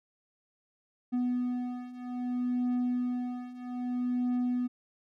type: beating tone pair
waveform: triangle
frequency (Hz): 246.9 / 247.52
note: B3 / B3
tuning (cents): 0 / +4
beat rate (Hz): 0.62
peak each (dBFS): -32 / -29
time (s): 1.12-4.68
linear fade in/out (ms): 20
effects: none